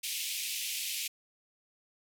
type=band-pass noise; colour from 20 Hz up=pink; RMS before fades=-36 dBFS; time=0.03-1.08 s; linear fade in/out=10 ms; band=2300 to 16000 Hz; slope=48 dB/octave; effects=none